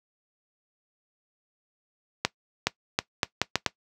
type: accelerating click train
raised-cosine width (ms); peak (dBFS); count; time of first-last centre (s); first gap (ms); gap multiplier
0.2; -4; 7; 2.25-3.663; 420; 0.76
effects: noise-tail reverb RT60 0.1 s tail -19 dB re dry + high-pass 80 Hz 12 dB/octave